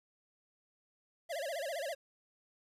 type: tone with vibrato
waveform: square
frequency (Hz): 611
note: D#5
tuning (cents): -32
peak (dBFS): -37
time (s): 1.29-1.95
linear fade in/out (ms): 20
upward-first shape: sine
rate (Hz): 15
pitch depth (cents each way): 220
effects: resampled to 32000 Hz + 11-bit